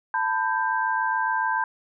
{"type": "tone cluster", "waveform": "sine", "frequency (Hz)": [891, 998, 1576], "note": ["A5", "B5", "G6"], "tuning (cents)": [22, 18, 9], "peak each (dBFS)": -26, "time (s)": [0.14, 1.64], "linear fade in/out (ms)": 2, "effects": []}